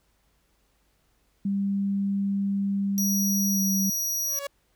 sine tone with pitch glide, 198.2 to 194.12 Hz, G3 to G3, +19 to -17 cents, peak -23 dBFS, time 1.45-3.9 s, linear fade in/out 5 ms, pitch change -36 cents, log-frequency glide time 3.53-3.59 s
sawtooth tone, 5770 Hz, F#8, 44 cents flat, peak -23 dBFS, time 2.98-4.39 s, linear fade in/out 0 ms
sawtooth tone with exponential growth, 562 Hz, C#5, 24 cents sharp, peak -24 dBFS, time 4.18-4.47 s, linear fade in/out 5 ms, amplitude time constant 62 ms
effects added 50 Hz sine -69 dBFS peak until 4.75 s + pink hiss -69 dBFS RMS until 4.75 s

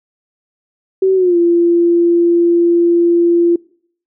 sine tone with pitch glide, 380.5 to 342.9 Hz, F#4 to F4, +48 to -32 cents, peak -8 dBFS, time 1.02-3.56 s, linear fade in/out 5 ms, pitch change -180 cents, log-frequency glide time 1.15-1.37 s, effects noise-tail reverb RT60 0.6 s tail -24 dB re dry

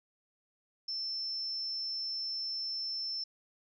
sine tone, 5330 Hz, E8, 18 cents sharp, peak -34 dBFS, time 0.88-3.24 s, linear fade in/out 5 ms, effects none

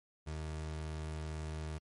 30% pulse tone, 77.78 Hz, D#2, in tune, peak -36 dBFS, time 0.26-1.79 s, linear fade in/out 20 ms, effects MP3 48 kbps

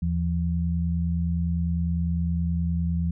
sine tone pair together, 80.2 / 169.94 Hz, E2 / F3, -47 / -47 cents, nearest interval octave + minor second, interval 1300 cents, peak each -25 dBFS, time 0.02-3.11 s, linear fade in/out 5 ms, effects none

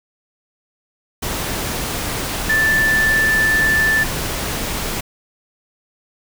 sine tone in noise, 1760 Hz, A6, in tune, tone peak -13 dBFS, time 2.49-4.04 s, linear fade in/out 10 ms, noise pink, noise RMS -23 dBFS, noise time 1.22-5.01 s, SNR +7 dB, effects none

